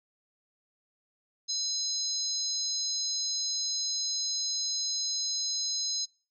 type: tone cluster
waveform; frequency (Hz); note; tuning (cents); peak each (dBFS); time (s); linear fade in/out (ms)
sine; 4073 / 5080 / 6460; C8 / D#8 / G#8; -47 / +35 / -49; -34 / -32 / -34; 1.48-6.06; 20
effects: noise-tail reverb RT60 0.4 s tail -26 dB re dry